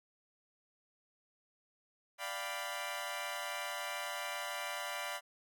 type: chord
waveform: 15% pulse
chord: G dominant seventh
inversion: second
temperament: equal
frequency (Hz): 587.3 / 698.5 / 784 / 987.8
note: D5 / F5 / G5 / B5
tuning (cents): 0 / 0 / 0 / 0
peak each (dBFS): -37 / -37 / -40 / -37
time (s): 2.18-5.21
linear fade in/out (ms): 50
effects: none